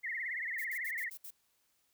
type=tone with vibrato; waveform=sine; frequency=1967 Hz; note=B6; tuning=7 cents flat; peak=-35 dBFS; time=0.03-1.1 s; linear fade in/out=20 ms; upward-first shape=triangle; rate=18 Hz; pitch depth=180 cents each way
type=noise bursts; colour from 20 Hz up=violet; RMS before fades=-47 dBFS; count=6; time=0.58-1.306 s; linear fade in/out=5 ms; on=66 ms; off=66 ms
effects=white hiss -75 dBFS RMS until 1.93 s